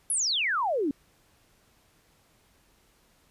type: exponential sweep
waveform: sine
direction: down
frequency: 11340 to 261.7 Hz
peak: -24 dBFS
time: 0.1-0.91 s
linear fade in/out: 2 ms
effects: pink hiss -64 dBFS RMS until 3.3 s + resampled to 32000 Hz